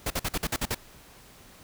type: noise bursts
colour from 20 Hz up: pink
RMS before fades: -28 dBFS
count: 8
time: 0.06-0.747 s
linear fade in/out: 5 ms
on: 43 ms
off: 49 ms
effects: pink hiss -52 dBFS RMS until 1.63 s